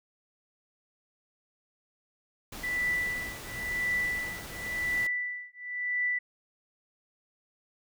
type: noise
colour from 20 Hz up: pink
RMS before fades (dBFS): -42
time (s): 2.52-5.07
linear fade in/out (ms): 5
type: tone with tremolo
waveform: sine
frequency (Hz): 1975.5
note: B6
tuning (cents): 0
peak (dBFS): -25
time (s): 2.63-6.19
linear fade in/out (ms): 10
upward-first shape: triangle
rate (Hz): 0.95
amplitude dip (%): 100
effects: none